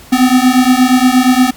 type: beating tone pair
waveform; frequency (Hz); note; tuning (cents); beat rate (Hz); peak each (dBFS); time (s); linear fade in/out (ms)
square; 250 / 258.5; B3 / C4; +21 / -21; 8.5; -10; 0.12-1.51; 10
effects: pink hiss -37 dBFS RMS until 1.56 s + MP3 96 kbps